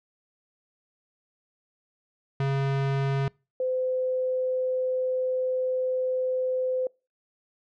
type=tone pair in turn; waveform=square / sine; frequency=137.2 / 512.2 Hz; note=C#3 / C5; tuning=-17 / -37 cents; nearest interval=octave + major seventh; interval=2280 cents; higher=second; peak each=-24 dBFS; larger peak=neither; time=2.4-3.28 / 3.6-6.87 s; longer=second; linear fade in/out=2 ms; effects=noise-tail reverb RT60 0.3 s tail -26 dB re dry + low-pass 3000 Hz 12 dB/octave